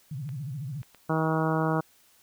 sine tone with vibrato, 138.7 Hz, C#3, 1 cent sharp, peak -32 dBFS, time 0.11-0.82 s, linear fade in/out 5 ms, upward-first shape sine, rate 14 Hz, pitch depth 230 cents each way
clicks, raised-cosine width 0.3 ms, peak -34 dBFS, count 3, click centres 0.291 / 0.831 / 0.947 s
harmonic tone, 159.2 Hz, D#3, 40 cents sharp, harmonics 1 / 2 / 3 / 4 / 5 / 6 / 7 / 8 / 9, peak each -27 / -30 / -32 / -33 / -34 / -35 / -35 / -36 / -37 dBFS, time 1.09-1.81 s, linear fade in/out 10 ms
effects white hiss -61 dBFS RMS until 2.22 s

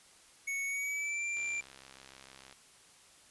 square tone with pitch glide, 2217 to 2362 Hz, C#7 to D7, 0 to +9 cents, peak -34 dBFS, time 0.47-1.61 s, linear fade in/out 10 ms, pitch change +109 cents, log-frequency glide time 0.66-1.25 s
click train, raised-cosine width 0.2 ms, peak -34 dBFS, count 78, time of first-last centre 1.37-2.526 s, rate 66.6 Hz
effects white hiss -60 dBFS RMS until 3.3 s + resampled to 24000 Hz

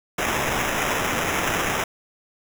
blue noise with sample-and-hold, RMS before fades -24 dBFS, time 0.18-1.84 s, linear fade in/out 5 ms, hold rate 4410 Hz, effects none

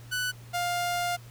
sawtooth tone pair in turn, 1490 / 703.2 Hz, F#6 / F5, +12 / +12 cents, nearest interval octave + minor second, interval 1300 cents, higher first, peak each -24 / -23 dBFS, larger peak second, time 0.11-0.32 / 0.53-1.17 s, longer second, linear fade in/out 20 ms, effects added 118 Hz sine -45 dBFS peak until 1.3 s + pink hiss -54 dBFS RMS until 1.3 s

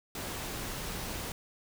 pink noise, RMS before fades -38 dBFS, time 0.15-1.32 s, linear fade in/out 2 ms, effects none

